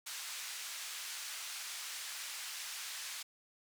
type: band-pass noise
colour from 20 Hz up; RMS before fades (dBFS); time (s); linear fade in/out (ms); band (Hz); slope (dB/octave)
white; -44; 0.06-3.23; 10; 1300 to 7900; 12
effects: none